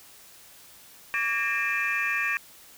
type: tone cluster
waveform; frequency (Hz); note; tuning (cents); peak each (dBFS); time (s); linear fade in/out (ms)
sine; 1150 / 1626 / 1827 / 2389 / 2617; D6 / G#6 / A#6 / D7 / E7; -37 / -37 / -35 / +29 / -13; -33 / -31 / -28 / -28 / -32; 1.14-2.37; 0
effects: tanh soft clip ceiling -17 dBFS + white hiss -51 dBFS RMS until 2.77 s